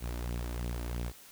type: tone with flanger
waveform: sawtooth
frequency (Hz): 59.7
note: A#1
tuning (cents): +42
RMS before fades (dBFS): -36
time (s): 0-1.13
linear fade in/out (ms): 50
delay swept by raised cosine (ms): 0.28 to 3.38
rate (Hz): 3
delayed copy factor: +0.5
effects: white hiss -54 dBFS RMS until 1.31 s